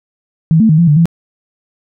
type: tone with pitch steps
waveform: sine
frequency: 160.9 / 221.6 / 156 / 170.5 / 147.9 / 167 Hz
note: E3 / A3 / D#3 / F3 / D3 / E3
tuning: -42 / +13 / +5 / -41 / +13 / +23 cents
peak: -5 dBFS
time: 0.51-1.056 s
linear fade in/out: 0 ms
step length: 91 ms
effects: none